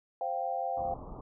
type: chord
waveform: sine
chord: C suspended fourth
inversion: none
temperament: equal with one note detuned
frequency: 525.7 / 698.5 / 784 Hz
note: C5 / F5 / G5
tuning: +8 / 0 / 0 cents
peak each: -37 / -34 / -34 dBFS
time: 0.21-0.94 s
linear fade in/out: 2 ms
type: low-pass noise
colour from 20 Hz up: pink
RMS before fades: -44 dBFS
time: 0.77-1.21 s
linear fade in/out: 5 ms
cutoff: 1200 Hz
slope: 96 dB/octave
effects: none